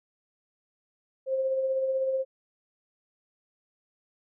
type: tone with tremolo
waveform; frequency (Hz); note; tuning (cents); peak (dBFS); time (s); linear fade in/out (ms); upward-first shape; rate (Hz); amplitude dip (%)
sine; 529; C5; +19; -23; 1.26-2.25; 50; sine; 16; 35
effects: none